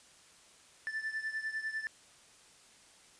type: beating tone pair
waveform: triangle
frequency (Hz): 1760 / 1770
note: A6 / A6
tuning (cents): 0 / +10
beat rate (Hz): 10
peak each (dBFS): -35 / -39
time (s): 0.87-1.87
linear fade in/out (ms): 0
effects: white hiss -60 dBFS RMS until 3.19 s + resampled to 22050 Hz